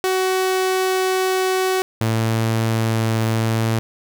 sawtooth tone pair in turn, 374.8 / 112.4 Hz, F#4 / A2, +22 / +37 cents, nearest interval octave + major sixth, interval 2085 cents, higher first, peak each -13 dBFS, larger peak neither, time 0.04-1.82 / 2.01-3.79 s, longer neither, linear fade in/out 0 ms, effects none

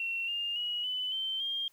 sine tone with pitch steps, 2722 / 2813 / 2907 / 3005 / 3105 / 3209 Hz, F7 / F7 / F#7 / F#7 / G7 / G7, -45 / +12 / -31 / +26 / -17 / +40 cents, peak -31 dBFS, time 0-1.68 s, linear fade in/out 2 ms, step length 280 ms, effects white hiss -66 dBFS RMS until 1.72 s

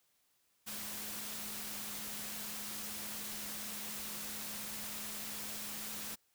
sine tone in noise, 210.2 Hz, G#3, 21 cents sharp, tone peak -53 dBFS, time 0.66-6.16 s, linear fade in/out 20 ms, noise white, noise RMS -43 dBFS, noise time 0.66-6.16 s, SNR -13 dB, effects white hiss -75 dBFS RMS until 6.34 s

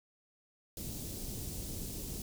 pink band-stop noise, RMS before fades -41 dBFS, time 0.77-2.22 s, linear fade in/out 2 ms, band 340 to 5800 Hz, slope 12 dB/octave, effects none

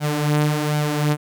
sawtooth tone with flanger, 149.5 Hz, D3, 31 cents sharp, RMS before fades -20 dBFS, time 0-1.17 s, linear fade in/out 50 ms, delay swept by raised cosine 1.3 to 6.8 ms, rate 1.3 Hz, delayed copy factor +0.55, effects none

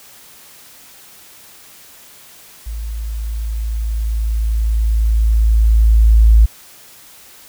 sine tone with level ramp, 55 Hz, A1, in tune, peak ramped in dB -22 to -4 dBFS, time 2.66-6.46 s, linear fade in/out 10 ms, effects white hiss -42 dBFS RMS until 7.48 s

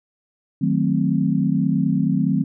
sine chord, D# diminished seventh, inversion none, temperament equal, 155.56 / 185 / 220 / 261.6 Hz, D#3 / F#3 / A3 / C4, 0 / 0 / 0 / 0 cents, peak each -22 / -21 / -23 / -22 dBFS, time 0.61-2.44 s, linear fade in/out 10 ms, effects none

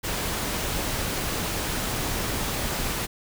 pink noise, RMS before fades -28 dBFS, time 0.03-3.07 s, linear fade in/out 20 ms, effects none

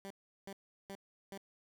15% pulse tone bursts, 196.3 Hz, G3, 3 cents sharp, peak -38 dBFS, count 4, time 0.05-1.376 s, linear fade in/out 0 ms, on 54 ms, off 370 ms, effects none

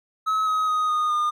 triangle tone with pitch steps, 1285 / 1267.3 / 1249.9 / 1232.7 / 1215.7 Hz, E6 / D#6 / D#6 / D#6 / D#6, -45 / +31 / +7 / -17 / -41 cents, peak -18 dBFS, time 0.26-1.31 s, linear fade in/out 20 ms, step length 210 ms, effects none

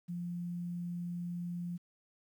sine tone with quantisation, 174.5 Hz, F3, 1 cent flat, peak -36 dBFS, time 0.08-1.78 s, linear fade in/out 20 ms, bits 11, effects none

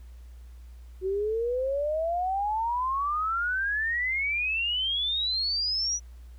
sine exponential sweep, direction up, 370 to 5920 Hz, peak -25 dBFS, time 1.01-6 s, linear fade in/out 50 ms, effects added 60 Hz sine -43 dBFS peak until 6.38 s + pink hiss -64 dBFS RMS until 6.38 s

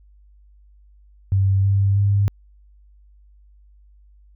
sine tone with pitch steps, 97 / 98.75 / 100.54 Hz, G2 / G2 / G2, -18 / +13 / +44 cents, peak -14 dBFS, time 1.32-2.28 s, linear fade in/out 0 ms, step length 320 ms, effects added 50 Hz sine -48 dBFS peak until 4.35 s

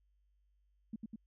sine tone with echo, 220 Hz, A3, in tune, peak -38 dBFS, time 0.93-0.96 s, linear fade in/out 5 ms, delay 100 ms, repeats 2, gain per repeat -2 dB, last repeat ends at 1.16 s, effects added 50 Hz sine -70 dBFS peak until 1.26 s

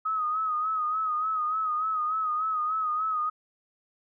sine tone with vibrato, 1262 Hz, D#6, 24 cents sharp, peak -25 dBFS, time 0.05-3.3 s, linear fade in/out 10 ms, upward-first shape sine, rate 3.4 Hz, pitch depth 56 cents each way, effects none

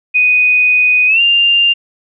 sine tone with pitch glide, 2489 to 2794 Hz, D#7 to F7, 0 to 0 cents, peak -7 dBFS, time 0.14-1.74 s, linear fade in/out 20 ms, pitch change +200 cents, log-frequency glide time 1.07-1.21 s, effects none

